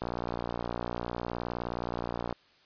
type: click train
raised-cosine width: 1 ms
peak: -19 dBFS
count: 138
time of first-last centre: 0.02-2.326 s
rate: 59.4 Hz
effects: white hiss -62 dBFS RMS until 2.65 s + resampled to 11025 Hz